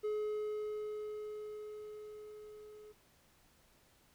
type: tone with level ramp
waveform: triangle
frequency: 424.1 Hz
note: G#4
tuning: 36 cents sharp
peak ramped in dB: -31 to -50 dBFS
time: 0.03-2.93 s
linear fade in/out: 20 ms
effects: pink hiss -68 dBFS RMS until 4.14 s